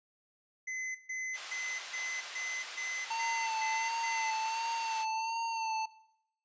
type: tone bursts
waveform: square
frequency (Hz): 2039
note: C7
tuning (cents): -45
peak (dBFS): -36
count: 9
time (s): 0.67-4.31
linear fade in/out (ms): 10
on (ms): 280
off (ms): 140
type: band-pass noise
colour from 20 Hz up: white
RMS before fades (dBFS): -45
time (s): 1.33-5.06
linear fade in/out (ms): 50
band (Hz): 810 to 4600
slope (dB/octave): 12
type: tone with vibrato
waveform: square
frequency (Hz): 900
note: A5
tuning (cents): +39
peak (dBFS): -33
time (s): 3.1-5.86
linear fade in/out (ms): 10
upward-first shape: sine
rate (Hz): 1.4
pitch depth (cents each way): 34
effects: noise-tail reverb RT60 0.7 s tail -17 dB re dry + resampled to 16000 Hz